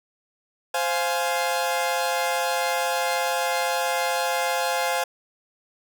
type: chord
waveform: sawtooth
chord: F minor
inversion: second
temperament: equal with one note detuned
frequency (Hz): 523.3 / 698.5 / 836.9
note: C5 / F5 / Ab5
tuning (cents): 0 / 0 / +13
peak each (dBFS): -23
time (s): 0.74-5.04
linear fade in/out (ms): 5
effects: none

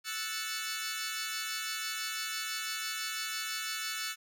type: chord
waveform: 15% pulse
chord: F# minor seventh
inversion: third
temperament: equal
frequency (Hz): 1318.5 / 1480 / 1760 / 2217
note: E6 / F#6 / A6 / C#7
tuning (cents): 0 / 0 / 0 / 0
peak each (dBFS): -34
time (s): 0.04-4.16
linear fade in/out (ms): 50
effects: none

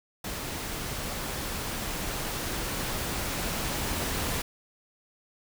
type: noise with level ramp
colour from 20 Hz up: pink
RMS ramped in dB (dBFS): -35 to -30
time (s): 0.24-4.42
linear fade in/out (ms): 5
effects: none

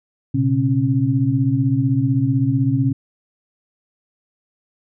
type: tone cluster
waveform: sine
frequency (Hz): 119.5 / 135.3 / 271.8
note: A#2 / C#3 / C#4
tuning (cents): +43 / -42 / -34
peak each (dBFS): -19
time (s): 0.34-2.93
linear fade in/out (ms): 10
effects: none

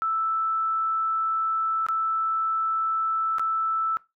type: tone with dropouts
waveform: sine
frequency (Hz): 1319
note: E6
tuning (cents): +1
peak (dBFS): -22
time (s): 0.02-3.97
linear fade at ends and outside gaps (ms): 0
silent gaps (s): 1.865-1.886 / 3.384-3.395
effects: noise-tail reverb RT60 0.2 s tail -19 dB re dry

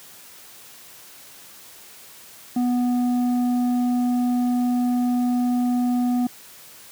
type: tone with low-pass filter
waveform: square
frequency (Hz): 245.9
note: B3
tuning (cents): -7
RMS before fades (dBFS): -21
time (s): 2.56-6.27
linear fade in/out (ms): 5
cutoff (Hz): 520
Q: 6
effects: white hiss -45 dBFS RMS until 6.91 s + high-pass 80 Hz 12 dB/octave

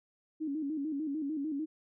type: tone with vibrato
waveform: sine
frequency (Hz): 295.8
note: D4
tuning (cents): +13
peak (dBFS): -32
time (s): 0.4-1.66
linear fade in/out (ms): 20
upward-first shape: square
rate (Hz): 6.7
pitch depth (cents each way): 100
effects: none

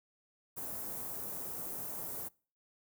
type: band-stop noise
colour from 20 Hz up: white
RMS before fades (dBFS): -41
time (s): 0.56-2.29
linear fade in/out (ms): 20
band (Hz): 820 to 13000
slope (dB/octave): 12
effects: noise-tail reverb RT60 0.4 s tail -24 dB re dry + high-pass 60 Hz 12 dB/octave

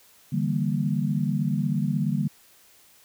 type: chord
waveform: sine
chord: E half-diminished seventh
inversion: third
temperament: equal with one note detuned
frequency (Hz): 146.83 / 163.3 / 196 / 233.1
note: D3 / E3 / G3 / Bb3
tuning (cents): 0 / -16 / 0 / 0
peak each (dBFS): -26 / -30 / -27 / -29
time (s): 0.32-2.28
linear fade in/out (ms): 10
effects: white hiss -56 dBFS RMS until 3.04 s

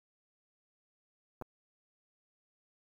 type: clicks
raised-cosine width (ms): 1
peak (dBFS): -28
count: 2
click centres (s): 1.414 / 1.422
effects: 9-bit

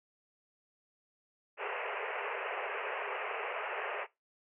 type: band-pass noise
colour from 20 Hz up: pink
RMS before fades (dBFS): -38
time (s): 1.57-4.07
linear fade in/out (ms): 50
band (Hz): 400 to 2800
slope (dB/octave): 96
effects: noise-tail reverb RT60 0.2 s tail -19 dB re dry

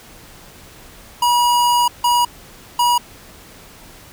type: tone bursts at uneven times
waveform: square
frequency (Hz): 965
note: B5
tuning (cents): -40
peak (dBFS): -13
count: 3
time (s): 1.22-1.88 / 2.04-2.25 / 2.79-2.98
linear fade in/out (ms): 5
effects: pink hiss -42 dBFS RMS until 4.12 s

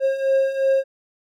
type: beating tone pair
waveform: triangle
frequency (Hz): 536 / 538.8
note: C5 / C#5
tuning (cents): +42 / -49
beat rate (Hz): 2.8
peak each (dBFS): -21 / -16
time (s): 0-0.84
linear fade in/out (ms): 50
effects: none

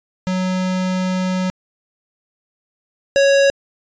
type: tone pair in turn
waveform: square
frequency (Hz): 185 / 554.4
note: F#3 / C#5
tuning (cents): 0 / 0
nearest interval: octave + perfect fifth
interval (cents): 1900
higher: second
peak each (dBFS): -18 / -11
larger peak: second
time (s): 0.27-1.5 / 3.16-3.5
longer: first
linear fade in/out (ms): 0
effects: resampled to 16000 Hz

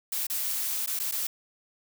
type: noise with dropouts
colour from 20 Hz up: blue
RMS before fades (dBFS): -30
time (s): 0.12-1.27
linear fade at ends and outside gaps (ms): 5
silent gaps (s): 0.269-0.299 / 0.862-0.873 / 0.991-0.998 / 1.114-1.121
effects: none

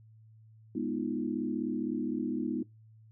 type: chord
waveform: sine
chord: F half-diminished seventh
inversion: first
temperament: equal with one note detuned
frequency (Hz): 207.7 / 246.9 / 311.1 / 346.8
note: Ab3 / Cb4 / Eb4 / F4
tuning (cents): 0 / 0 / 0 / -12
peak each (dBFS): -37 / -34 / -35 / -39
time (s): 0.75-2.63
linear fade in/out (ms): 5
effects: noise-tail reverb RT60 0.2 s tail -22 dB re dry + added 110 Hz sine -54 dBFS peak until 3.11 s

